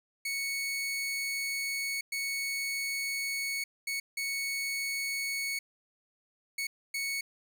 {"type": "tone bursts at uneven times", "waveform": "sawtooth", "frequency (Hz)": 2217, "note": "C#7", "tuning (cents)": 0, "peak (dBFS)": -28, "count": 6, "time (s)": [[0.25, 2.01], [2.12, 3.64], [3.87, 4], [4.17, 5.59], [6.58, 6.67], [6.94, 7.21]], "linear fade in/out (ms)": 5, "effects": []}